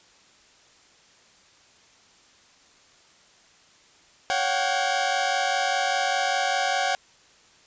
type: tone cluster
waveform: sawtooth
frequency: 558 / 717 / 762 / 1634 Hz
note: C#5 / F5 / G5 / G#6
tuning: +11 / +45 / -49 / -29 cents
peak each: -27 / -24 / -21 / -28 dBFS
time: 4.3-6.95 s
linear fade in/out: 0 ms
effects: white hiss -56 dBFS RMS until 7.66 s + resampled to 16000 Hz